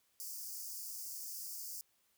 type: high-pass noise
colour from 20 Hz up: white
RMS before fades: -45 dBFS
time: 0.2-1.81 s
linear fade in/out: 0 ms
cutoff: 4700 Hz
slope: 96 dB/octave
effects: white hiss -75 dBFS RMS until 2.17 s